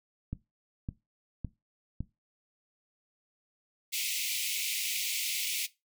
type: click train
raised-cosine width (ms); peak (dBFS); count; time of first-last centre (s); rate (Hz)
5; -22; 4; 0.33-2.006; 1.79
type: high-pass noise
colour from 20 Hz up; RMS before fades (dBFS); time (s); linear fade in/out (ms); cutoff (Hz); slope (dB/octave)
pink; -33; 3.92-5.67; 20; 2100; 96
effects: noise-tail reverb RT60 0.2 s tail -17 dB re dry